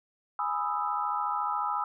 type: chord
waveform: sine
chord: E major seventh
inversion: first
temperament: equal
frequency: 830.6 / 987.8 / 1244.5 / 1318.5 Hz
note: G#5 / B5 / D#6 / E6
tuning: 0 / 0 / 0 / 0 cents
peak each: -33 dBFS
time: 0.39-1.84 s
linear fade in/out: 2 ms
effects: none